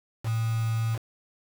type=tone with quantisation; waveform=sine; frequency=112.8 Hz; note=A2; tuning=44 cents sharp; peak=-24 dBFS; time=0.23-0.99 s; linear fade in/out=50 ms; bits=6; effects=none